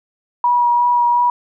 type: tone with vibrato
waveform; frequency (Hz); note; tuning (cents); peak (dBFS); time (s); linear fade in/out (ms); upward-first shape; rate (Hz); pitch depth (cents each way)
sine; 964; B5; -42; -11; 0.44-1.3; 2; sine; 2.8; 13
effects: none